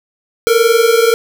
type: tone pair together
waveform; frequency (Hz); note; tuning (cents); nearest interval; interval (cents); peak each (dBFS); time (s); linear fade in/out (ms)
square; 450 / 471.1; A4 / A#4; +39 / +18; minor second; 79; -12; 0.47-1.14; 0
effects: none